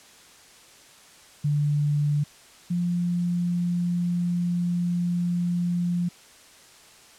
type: tone pair in turn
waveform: sine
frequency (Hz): 146.83 / 174.95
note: D3 / F3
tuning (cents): 0 / +3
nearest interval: minor third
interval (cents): 303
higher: second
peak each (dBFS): -20 / -22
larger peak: first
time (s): 1.44-2.24 / 2.7-6.09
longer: second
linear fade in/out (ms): 10
effects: white hiss -51 dBFS RMS until 7.18 s + low-pass 9000 Hz 12 dB/octave